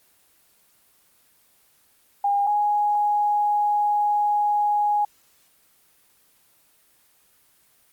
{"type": "tone pair in turn", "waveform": "sine", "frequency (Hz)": [808, 830.2], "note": ["G#5", "G#5"], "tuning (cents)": [-48, -1], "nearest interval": "unison", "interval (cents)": 47, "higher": "second", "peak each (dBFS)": -18, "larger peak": "neither", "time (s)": [[2.24, 2.47], [2.47, 5.05]], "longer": "second", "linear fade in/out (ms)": 5, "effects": ["white hiss -60 dBFS RMS until 7.92 s", "Opus 24 kbps"]}